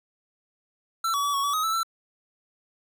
square tone with pitch steps, 1339 / 1135 / 1145 / 1111 / 1142 / 1260 / 1316 / 1339 Hz, E6 / C#6 / D6 / C#6 / D6 / D#6 / E6 / E6, +27 / +41 / -44 / +4 / -49 / +21 / -3 / +27 cents, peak -24 dBFS, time 1.04-1.832 s, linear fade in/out 5 ms, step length 99 ms, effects none

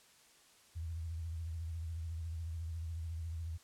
sine tone with vibrato, 82.2 Hz, E2, 4 cents flat, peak -38 dBFS, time 0.75-3.58 s, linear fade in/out 20 ms, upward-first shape sine, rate 14 Hz, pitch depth 75 cents each way, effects white hiss -64 dBFS RMS until 3.63 s + low-pass 10000 Hz 12 dB/octave

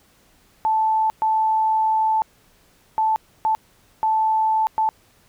sine tone bursts at uneven times, 877 Hz, A5, 6 cents flat, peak -16 dBFS, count 6, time 0.65-1.1 / 1.22-2.22 / 2.98-3.16 / 3.45-3.55 / 4.03-4.67 / 4.78-4.89 s, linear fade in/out 0 ms, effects pink hiss -57 dBFS RMS until 5.28 s

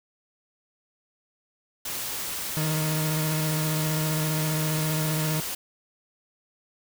white noise, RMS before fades -32 dBFS, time 1.85-5.55 s, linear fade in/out 5 ms
40% pulse tone with vibrato, 155.56 Hz, D#3, in tune, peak -24 dBFS, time 2.57-5.4 s, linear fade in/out 0 ms, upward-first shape square, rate 15 Hz, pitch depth 16 cents each way
effects none

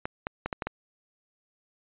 clicks, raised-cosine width 0.5 ms, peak -15 dBFS, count 6, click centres 0.055 / 0.269 / 0.46 / 0.528 / 0.622 / 0.67 s, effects resampled to 8000 Hz

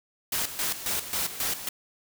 white noise with tremolo, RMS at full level -28 dBFS, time 0.32-1.69 s, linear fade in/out 5 ms, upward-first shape square, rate 3.7 Hz, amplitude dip 70%, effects none

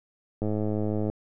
click train, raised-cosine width 2 ms, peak -16 dBFS, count 73, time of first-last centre 0.42-1.099 s, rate 106 Hz, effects none

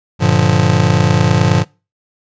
square chord, G minor seventh, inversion none, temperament just, 98 / 117.6 / 147 / 176.4 Hz, G2 / Bb2 / D3 / F3, 0 / +16 / +2 / +18 cents, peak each -16 dBFS, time 0.19-1.65 s, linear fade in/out 50 ms, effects noise-tail reverb RT60 0.3 s tail -24 dB re dry + resampled to 16000 Hz

